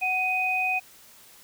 sine tone pair together, 743 / 2499 Hz, F#5 / D#7, +7 / +7 cents, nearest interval octave + major sixth, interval 2100 cents, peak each -28 / -24 dBFS, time 0.01-0.8 s, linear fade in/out 20 ms, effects white hiss -52 dBFS RMS until 1.43 s

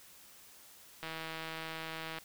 click train, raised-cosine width 0.3 ms, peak -25 dBFS, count 187, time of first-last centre 1.03-2.185 s, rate 161 Hz, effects white hiss -57 dBFS RMS until 2.24 s

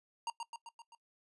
square tone with echo, 932.3 Hz, A#5, in tune, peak -35 dBFS, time 0.27-0.3 s, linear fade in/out 2 ms, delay 130 ms, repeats 5, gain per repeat -4 dB, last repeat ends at 0.95 s, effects noise-tail reverb RT60 0.1 s tail -20 dB re dry + resampled to 24000 Hz

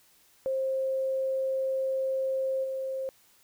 sine tone with level steps, 530 Hz, C5, 22 cents sharp, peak -26 / -30 dBFS, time 0.46-3.09 s, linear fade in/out 0 ms, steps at 2.63 s, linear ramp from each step 20 ms, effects white hiss -62 dBFS RMS until 3.43 s

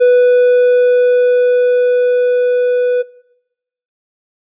triangle tone with level ramp, 493.9 Hz, B4, in tune, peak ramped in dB -3 to -8 dBFS, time 0-3.03 s, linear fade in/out 20 ms, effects noise-tail reverb RT60 0.9 s tail -22 dB re dry + resampled to 8000 Hz

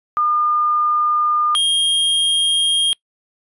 sine / square tone pair in turn, 1211 / 3233 Hz, D#6 / G#7, -47 / -47 cents, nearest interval octave + perfect fourth, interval 1700 cents, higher second, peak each -14 dBFS, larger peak neither, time 0.17-1.55 / 1.55-2.93 s, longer neither, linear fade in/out 0 ms, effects noise-tail reverb RT60 0.1 s tail -24 dB re dry + resampled to 24000 Hz

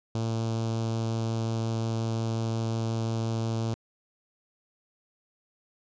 sawtooth tone with notch filter, 113.2 Hz, A2, 50 cents sharp, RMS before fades -29 dBFS, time 0.15-3.74 s, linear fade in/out 0 ms, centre 1900 Hz, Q 0.76, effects resampled to 16000 Hz

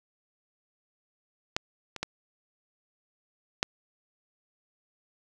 clicks, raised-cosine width 0.2 ms, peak -9 / -20 / -13 / -7 dBFS, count 4, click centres 1.565 / 1.963 / 2.03 / 3.629 s, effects none

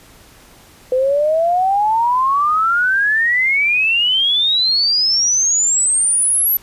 sine exponential sweep, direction up, 502 to 12000 Hz, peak -12 dBFS, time 0.92-6.57 s, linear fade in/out 2 ms, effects pink hiss -45 dBFS RMS until 6.62 s + resampled to 32000 Hz

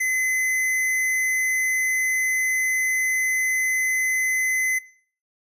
square tone, 2037 Hz, C7, 47 cents flat, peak -21 dBFS, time 0-4.79 s, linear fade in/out 10 ms, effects noise-tail reverb RT60 0.5 s tail -19 dB re dry + resampled to 32000 Hz

